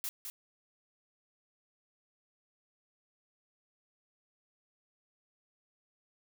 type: noise with echo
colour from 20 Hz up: blue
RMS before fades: -37 dBFS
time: 0.04-0.09 s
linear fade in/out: 0 ms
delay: 210 ms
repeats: 1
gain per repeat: -5 dB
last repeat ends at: 0.3 s
effects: none